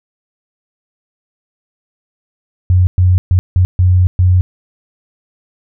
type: tone bursts at uneven times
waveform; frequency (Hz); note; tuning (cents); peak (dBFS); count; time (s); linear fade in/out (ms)
sine; 91; F#2; -28; -6; 6; 2.7-2.87 / 2.98-3.18 / 3.31-3.39 / 3.56-3.65 / 3.79-4.07 / 4.19-4.41; 0
effects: none